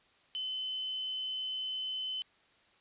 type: tone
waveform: sine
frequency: 3043 Hz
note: F#7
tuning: 48 cents sharp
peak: -34 dBFS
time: 0.35-2.22 s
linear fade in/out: 0 ms
effects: white hiss -66 dBFS RMS until 2.8 s + resampled to 8000 Hz